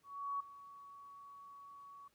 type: tone with ADSR envelope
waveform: sine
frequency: 1124 Hz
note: C#6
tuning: 24 cents sharp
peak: -35 dBFS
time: 0.03-2.08 s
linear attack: 370 ms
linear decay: 7 ms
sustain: -17 dB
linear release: 5 ms
effects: pink hiss -75 dBFS RMS until 2.14 s + high-pass 80 Hz 12 dB/octave